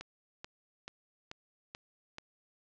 click train, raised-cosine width 0.2 ms, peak -25 dBFS, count 6, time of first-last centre 0.01-2.184 s, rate 2.3 Hz, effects low-pass 6000 Hz 12 dB/octave

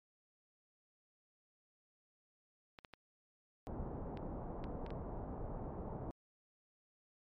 clicks, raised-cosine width 0.3 ms, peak -35 dBFS, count 7, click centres 2.788 / 2.848 / 2.937 / 4.173 / 4.641 / 4.864 / 4.905 s
pink low-pass noise, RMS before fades -44 dBFS, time 3.67-6.11 s, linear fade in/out 0 ms, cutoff 900 Hz, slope 24 dB/octave
effects MP3 64 kbps

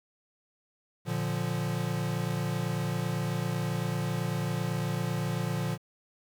square chord, Bb major, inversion none, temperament equal, 116.54 / 146.83 / 174.61 Hz, Bb2 / D3 / F3, 0 / 0 / 0 cents, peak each -34 dBFS, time 1.05-5.78 s, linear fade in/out 50 ms, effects 10-bit

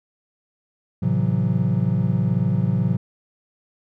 triangle chord, F# half-diminished seventh, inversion first, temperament just, 111 / 133.2 / 166.5 / 185 Hz, A2 / C3 / E3 / F#3, +16 / +31 / +18 / 0 cents, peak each -21 / -21 / -22 / -21 dBFS, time 1.02-2.97 s, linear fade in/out 10 ms, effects none

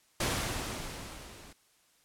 pink noise with level ramp, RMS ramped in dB -29 to -52 dBFS, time 0.2-1.53 s, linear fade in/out 5 ms, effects white hiss -67 dBFS RMS until 2.04 s + low-pass 11000 Hz 12 dB/octave

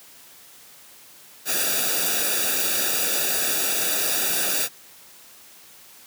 white noise with comb filter, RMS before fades -23 dBFS, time 1.45-4.69 s, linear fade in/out 50 ms, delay 0.95 ms, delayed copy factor -0.85, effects white hiss -48 dBFS RMS until 6.06 s + high-pass 100 Hz 12 dB/octave

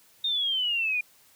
sine exponential sweep, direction down, 3702 to 2414 Hz, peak -24 dBFS, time 0.24-1.01 s, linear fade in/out 5 ms, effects white hiss -59 dBFS RMS until 1.35 s

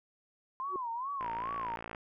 sine tone with vibrato, 1021 Hz, C6, 43 cents flat, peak -34 dBFS, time 0.6-1.76 s, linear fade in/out 0 ms, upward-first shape sine, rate 2.4 Hz, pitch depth 190 cents each way
sine tone with exponential growth, 370 Hz, F#4, in tune, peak -32 dBFS, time 0.67-0.76 s, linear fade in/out 1 ms, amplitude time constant 19 ms
click train, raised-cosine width 0.5 ms, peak -26 dBFS, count 43, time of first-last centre 1.21-1.948 s, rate 56.9 Hz
effects none

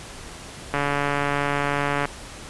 click train, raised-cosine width 0.5 ms, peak -8 dBFS, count 189, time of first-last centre 0.74-2.055 s, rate 143 Hz, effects pink hiss -39 dBFS RMS until 2.49 s + resampled to 24000 Hz

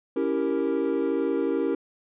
triangle chord, C# diminished seventh, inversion none, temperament equal with one note detuned, 278.5 / 329.6 / 392 / 466.2 Hz, C#4 / E4 / G4 / Bb4, +8 / 0 / 0 / 0 cents, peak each -26 dBFS, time 0.16-1.75 s, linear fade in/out 5 ms, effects tanh soft clip ceiling -12 dBFS + resampled to 8000 Hz

